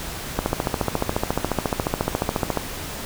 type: click train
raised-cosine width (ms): 1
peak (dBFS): -6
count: 32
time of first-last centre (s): 0.39-2.573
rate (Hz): 14.2
effects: pink hiss -32 dBFS RMS until 3.05 s

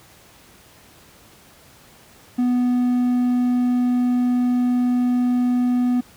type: tone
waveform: triangle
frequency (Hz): 246.9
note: B3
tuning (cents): 0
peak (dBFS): -14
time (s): 2.38-6.01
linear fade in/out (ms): 10
effects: pink hiss -49 dBFS RMS until 6.16 s + high-pass 60 Hz 12 dB/octave

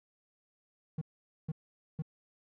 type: tone bursts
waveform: triangle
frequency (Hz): 156.5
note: D#3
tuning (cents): +10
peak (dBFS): -30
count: 3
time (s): 0.98-2.022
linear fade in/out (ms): 5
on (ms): 34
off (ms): 470
effects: none

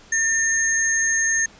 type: tone pair together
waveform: sine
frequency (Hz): 1806 / 6436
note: A6 / G8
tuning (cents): +45 / +45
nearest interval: octave + minor seventh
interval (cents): 2200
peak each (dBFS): -20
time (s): 0.12-1.46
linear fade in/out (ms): 5
effects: pink hiss -48 dBFS RMS until 1.59 s + resampled to 16000 Hz

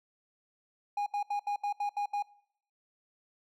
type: tone bursts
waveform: triangle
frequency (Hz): 819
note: G#5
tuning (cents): -24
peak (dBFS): -27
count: 8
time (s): 0.97-2.225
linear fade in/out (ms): 5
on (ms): 93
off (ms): 73
effects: noise-tail reverb RT60 0.7 s tail -23 dB re dry

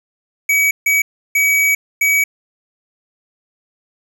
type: tone bursts at uneven times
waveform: square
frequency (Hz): 2272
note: C#7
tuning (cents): +42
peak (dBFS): -12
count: 4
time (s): 0.49-0.71 / 0.86-1.02 / 1.35-1.75 / 2.01-2.24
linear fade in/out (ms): 5
effects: none

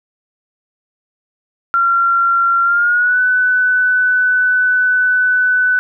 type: tone with pitch glide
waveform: sine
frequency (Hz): 1374 to 1498.4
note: F6 to F#6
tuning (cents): -29 to +21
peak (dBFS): -10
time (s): 1.74-5.79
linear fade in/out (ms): 0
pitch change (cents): +150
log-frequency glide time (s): 2.63-3.2
effects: none

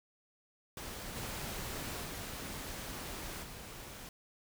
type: noise with level steps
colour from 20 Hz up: pink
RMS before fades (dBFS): -44 / -41 / -43 / -48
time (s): 0.77-4.09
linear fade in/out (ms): 2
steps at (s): 1.15 / 2.03 / 3.42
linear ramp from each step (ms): 20
effects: none

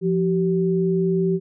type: tone pair together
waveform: sine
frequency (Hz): 173.7 / 383.9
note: F3 / G4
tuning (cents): -9 / -36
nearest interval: octave + major second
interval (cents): 1373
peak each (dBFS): -20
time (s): 0.01-1.4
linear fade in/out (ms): 50
effects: none

